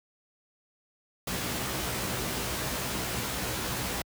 pink noise with comb filter, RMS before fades -32 dBFS, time 1.27-4.02 s, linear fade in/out 5 ms, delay 16 ms, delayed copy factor +0.6, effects high-pass 60 Hz 12 dB/octave

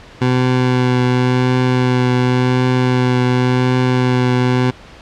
20% pulse tone with vibrato, 126.1 Hz, B2, 36 cents sharp, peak -7 dBFS, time 0.21-4.71 s, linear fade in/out 10 ms, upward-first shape triangle, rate 0.91 Hz, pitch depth 16 cents each way, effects pink hiss -39 dBFS RMS until 5.01 s + low-pass 4000 Hz 12 dB/octave

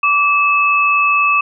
sine tone pair together, 1160 / 2604 Hz, D6 / E7, -22 / -22 cents, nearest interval octave + major second, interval 1400 cents, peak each -13 dBFS, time 0.03-1.41 s, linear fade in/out 5 ms, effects none

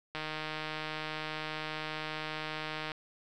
click train, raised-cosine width 0.3 ms, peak -21 dBFS, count 430, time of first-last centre 0.15-2.918 s, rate 155 Hz, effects none

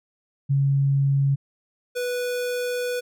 sine / square tone pair in turn, 138.59 / 492.2 Hz, C#3 / B4, 0 / -6 cents, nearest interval octave + minor seventh, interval 2194 cents, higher second, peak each -17 / -25 dBFS, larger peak first, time 0.49-1.36 / 1.95-3.01 s, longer second, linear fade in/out 20 ms, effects none

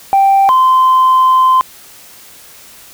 sine tone pair in turn, 784 / 1034.7 Hz, G5 / C6, 0 / -20 cents, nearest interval perfect fourth, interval 480 cents, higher second, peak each -4 dBFS, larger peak neither, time 0.13-0.49 / 0.49-1.61 s, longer second, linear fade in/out 0 ms, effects tanh soft clip ceiling -3 dBFS + white hiss -38 dBFS RMS until 2.93 s

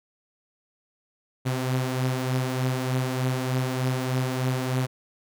sawtooth beating tone pair, 128.1 / 131.4 Hz, C3 / C3, -36 / +8 cents, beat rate 3.3 Hz, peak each -21 / -27 dBFS, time 1.45-4.87 s, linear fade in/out 20 ms, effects none

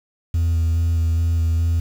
sine tone with vibrato, 82.9 Hz, E2, 10 cents sharp, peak -13 dBFS, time 0.34-1.8 s, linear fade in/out 5 ms, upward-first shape square, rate 2.4 Hz, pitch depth 16 cents each way, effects tanh soft clip ceiling -15 dBFS + 7-bit

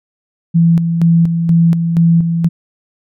sine tone with tremolo, 167.4 Hz, E3, 27 cents sharp, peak -6 dBFS, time 0.54-2.49 s, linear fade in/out 20 ms, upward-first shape square, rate 2.1 Hz, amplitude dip 50%, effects none

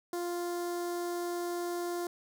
sawtooth tone with notch filter, 349.2 Hz, F4, in tune, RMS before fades -35 dBFS, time 0.13-2.07 s, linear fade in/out 2 ms, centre 2600 Hz, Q 0.73, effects none

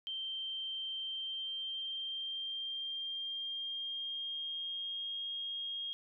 sine tone with pitch glide, 3136 to 3252 Hz, G7 to G#7, 0 to -37 cents, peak -37 dBFS, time 0.07-5.93 s, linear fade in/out 0 ms, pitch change +63 cents, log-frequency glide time 1.03-5.22 s, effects none

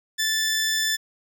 15% pulse tone, 1757 Hz, A6, 3 cents flat, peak -15 dBFS, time 0.18-0.97 s, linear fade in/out 20 ms, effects none

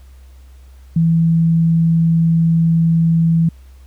sine tone, 164.81 Hz, E3, in tune, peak -10 dBFS, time 0.96-3.49 s, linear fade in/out 5 ms, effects added 65 Hz sine -38 dBFS peak until 3.86 s + pink hiss -55 dBFS RMS until 3.86 s

